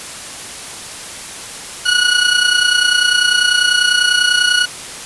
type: tone with amplitude modulation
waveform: 20% pulse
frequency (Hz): 1460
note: F#6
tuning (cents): -24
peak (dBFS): -3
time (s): 1.85-4.66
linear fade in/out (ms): 20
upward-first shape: sine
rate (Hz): 30.1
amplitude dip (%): 65
effects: white hiss -29 dBFS RMS until 5.05 s + resampled to 24000 Hz